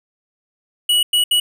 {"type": "tone bursts at uneven times", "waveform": "square", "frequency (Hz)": 2927, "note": "F#7", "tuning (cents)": -19, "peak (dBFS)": -13, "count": 3, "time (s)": [[0.89, 1.03], [1.13, 1.24], [1.31, 1.4]], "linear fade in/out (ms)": 5, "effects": []}